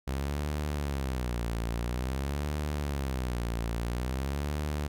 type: tone with vibrato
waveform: sawtooth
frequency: 65.41 Hz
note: C2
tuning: in tune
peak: -26 dBFS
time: 0.07-4.88 s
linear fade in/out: 10 ms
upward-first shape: sine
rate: 0.49 Hz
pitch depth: 230 cents each way
effects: none